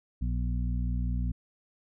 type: harmonic tone with a mistuned harmonic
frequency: 60 Hz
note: B1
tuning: 49 cents flat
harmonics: 1 / 2 / 3 / 4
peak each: -28 / -34 / -38 / -40 dBFS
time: 0.21-1.32 s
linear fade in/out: 10 ms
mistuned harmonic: 4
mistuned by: +37 cents
effects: none